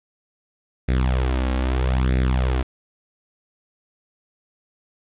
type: tone with flanger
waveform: sawtooth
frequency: 63.9 Hz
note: C2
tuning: 40 cents flat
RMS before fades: -20 dBFS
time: 0.88-2.63 s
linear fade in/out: 10 ms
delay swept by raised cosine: 0.48 to 3.68 ms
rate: 0.78 Hz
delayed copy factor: +0.75
effects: resampled to 8000 Hz + 8-bit